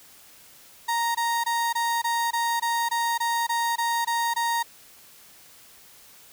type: tone bursts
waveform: 35% pulse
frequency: 932.3 Hz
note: A#5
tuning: in tune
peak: -21 dBFS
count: 13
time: 0.88-4.63 s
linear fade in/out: 10 ms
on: 270 ms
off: 20 ms
effects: white hiss -51 dBFS RMS until 6.32 s